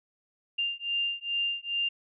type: beating tone pair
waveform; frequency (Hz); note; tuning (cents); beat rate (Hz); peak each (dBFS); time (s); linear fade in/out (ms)
sine; 2794 / 2796.4; F7 / F7; 0 / +2; 2.4; -31; 0.58-1.89; 10
effects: none